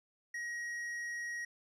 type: tone with tanh clipping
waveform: sine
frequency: 1894 Hz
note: A#6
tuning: 27 cents sharp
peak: -39 dBFS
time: 0.34-1.45 s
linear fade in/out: 5 ms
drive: 8 dB
effects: none